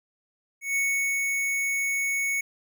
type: tone with ADSR envelope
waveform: square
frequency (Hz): 2217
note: C#7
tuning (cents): 0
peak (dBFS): -23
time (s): 0.61-2.41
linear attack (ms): 150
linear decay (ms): 430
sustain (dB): -2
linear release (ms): 6
effects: none